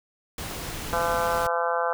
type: noise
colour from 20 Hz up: pink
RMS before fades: -34 dBFS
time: 0.38-1.47 s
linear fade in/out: 2 ms
type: harmonic tone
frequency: 169.8 Hz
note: F3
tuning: 48 cents flat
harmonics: 3 / 4 / 5 / 6 / 7 / 8 / 9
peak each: -28 / -29 / -30 / -31 / -31 / -32 / -33 dBFS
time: 0.93-1.93 s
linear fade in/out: 0 ms
effects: none